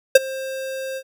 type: tone with ADSR envelope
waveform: square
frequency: 530 Hz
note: C5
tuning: 22 cents sharp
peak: -4 dBFS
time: 0.15-1.03 s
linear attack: 6 ms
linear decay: 25 ms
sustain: -23 dB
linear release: 61 ms
effects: none